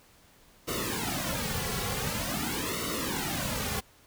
pink noise with flanger, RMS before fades -32 dBFS, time 0.67-3.81 s, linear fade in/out 20 ms, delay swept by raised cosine 1.2 to 3.3 ms, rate 0.46 Hz, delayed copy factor -0.95, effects pink hiss -59 dBFS RMS until 4.06 s

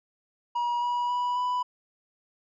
triangle tone with pitch steps, 959 / 969.6 / 980.3 / 991.1 Hz, A#5 / B5 / B5 / B5, +49 / -32 / -13 / +6 cents, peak -23 dBFS, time 0.55-1.63 s, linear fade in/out 10 ms, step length 270 ms, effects resampled to 16000 Hz

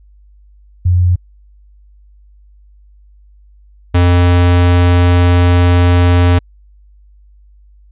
sine / square tone pair in turn, 89.2 / 88.23 Hz, F2 / F2, +37 / +18 cents, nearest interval unison, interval 19 cents, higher first, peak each -7 dBFS, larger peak neither, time 0.85-1.16 / 3.94-6.39 s, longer second, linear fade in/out 10 ms, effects added 50 Hz sine -41 dBFS peak until 7.91 s + resampled to 8000 Hz

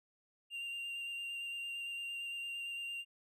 triangle tone with vibrato, 2781 Hz, F7, 8 cents flat, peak -38 dBFS, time 0.5-3.05 s, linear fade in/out 50 ms, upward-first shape square, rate 8.8 Hz, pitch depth 10 cents each way, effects none

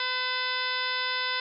harmonic tone with a mistuned harmonic, 506 Hz, B4, 42 cents sharp, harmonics 1 / 2 / 3 / 4 / 5 / 6 / 7 / 8 / 9 / 10, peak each -42 / -34 / -33 / -34 / -38 / -41 / -34 / -38 / -43 / -36 dBFS, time 0-1.4 s, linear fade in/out 2 ms, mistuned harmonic 5, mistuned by +50 cents, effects none

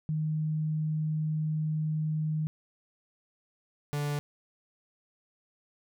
sine / 45% pulse tone pair in turn, 155.1 / 145.88 Hz, D#3 / D3, -5 / -11 cents, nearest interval minor second, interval 106 cents, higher first, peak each -27 / -29 dBFS, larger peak first, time 0.09-2.47 / 3.93-4.19 s, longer first, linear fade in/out 0 ms, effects none

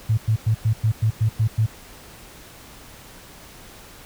sine tone bursts, 110 Hz, A2, in tune, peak -15 dBFS, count 9, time 0.09-1.664 s, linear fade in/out 10 ms, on 86 ms, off 100 ms, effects pink hiss -44 dBFS RMS until 4.05 s

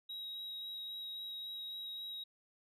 sine tone with vibrato, 3823 Hz, A#7, 43 cents sharp, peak -39 dBFS, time 0.09-2.24 s, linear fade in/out 10 ms, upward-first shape sine, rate 3.7 Hz, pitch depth 9 cents each way, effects tanh soft clip ceiling -41 dBFS

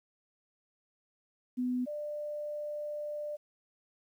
sine tone pair in turn, 249.9 / 594.4 Hz, B3 / D5, +21 / +21 cents, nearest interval octave + minor third, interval 1500 cents, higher second, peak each -29 / -35 dBFS, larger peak first, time 1.57-1.86 / 1.86-3.37 s, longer second, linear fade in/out 20 ms, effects 11-bit

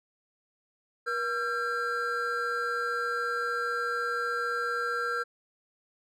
triangle tone cluster, 478.5 / 1362 / 1597 Hz, A#4 / F6 / G6, +45 / -44 / +32 cents, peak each -33 / -29 / -31 dBFS, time 1.06-5.24 s, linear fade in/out 20 ms, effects none

